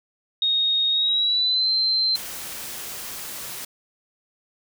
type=tone with pitch glide; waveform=sine; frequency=3729 to 4114 Hz; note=A#7 to C8; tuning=0 to -30 cents; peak=-18 dBFS; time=0.42-2.16 s; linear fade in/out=2 ms; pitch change=+170 cents; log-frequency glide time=0.9-1.7 s
type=noise; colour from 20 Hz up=white; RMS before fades=-34 dBFS; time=2.15-3.65 s; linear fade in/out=5 ms
effects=none